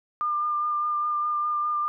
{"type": "tone with vibrato", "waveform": "sine", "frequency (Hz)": 1201, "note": "D6", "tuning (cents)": 38, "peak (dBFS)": -23, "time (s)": [0.21, 1.88], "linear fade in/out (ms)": 0, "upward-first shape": "sine", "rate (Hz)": 4.9, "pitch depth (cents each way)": 15, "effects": []}